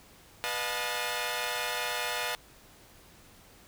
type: tone cluster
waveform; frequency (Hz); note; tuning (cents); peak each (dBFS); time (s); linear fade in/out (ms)
10% pulse; 491 / 615 / 714 / 865; B4 / D#5 / F5 / A5; -10 / -20 / +38 / -30; -28; 0.44-2.35; 0
effects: pink hiss -56 dBFS RMS until 3.67 s